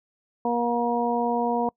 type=harmonic tone; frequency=238 Hz; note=A#3; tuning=36 cents sharp; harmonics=1 / 2 / 3 / 4; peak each=-27 / -27 / -27 / -27 dBFS; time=0.45-1.69 s; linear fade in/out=2 ms; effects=noise-tail reverb RT60 0.1 s tail -26 dB re dry